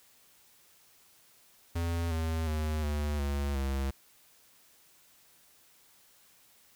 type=tone with pitch steps; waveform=square; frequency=84.4 / 80.78 / 77.31 / 73.99 / 70.81 / 67.77 Hz; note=E2 / E2 / D#2 / D2 / C#2 / C#2; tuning=+41 / -35 / -11 / +13 / +37 / -39 cents; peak=-30 dBFS; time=1.75-3.91 s; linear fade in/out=10 ms; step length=360 ms; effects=white hiss -62 dBFS RMS until 6.75 s